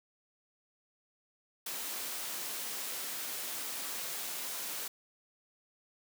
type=high-pass noise; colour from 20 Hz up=white; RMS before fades=-39 dBFS; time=1.66-4.88 s; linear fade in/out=5 ms; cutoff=230 Hz; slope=12 dB/octave; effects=none